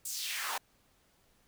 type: noise with high-pass filter sweep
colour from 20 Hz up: pink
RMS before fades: -37 dBFS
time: 0.05-0.58 s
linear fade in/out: 5 ms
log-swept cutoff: 8300 to 760 Hz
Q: 2.1
effects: pink hiss -69 dBFS RMS until 1.47 s